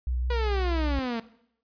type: tone with vibrato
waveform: sine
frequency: 61.74 Hz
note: B1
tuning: in tune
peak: -25 dBFS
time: 0.07-0.99 s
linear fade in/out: 0 ms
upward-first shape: square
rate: 6.3 Hz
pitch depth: 14 cents each way
type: exponential sweep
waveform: sawtooth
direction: down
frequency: 490.1 to 223 Hz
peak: -24 dBFS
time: 0.3-1.2 s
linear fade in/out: 5 ms
effects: noise-tail reverb RT60 0.7 s tail -18 dB re dry + resampled to 11025 Hz